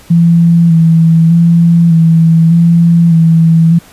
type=tone with vibrato; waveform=sine; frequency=166.3 Hz; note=E3; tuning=16 cents sharp; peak=-3 dBFS; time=0.1-3.79 s; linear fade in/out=10 ms; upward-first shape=square; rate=0.83 Hz; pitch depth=26 cents each way; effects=pink hiss -39 dBFS RMS until 3.92 s + resampled to 32000 Hz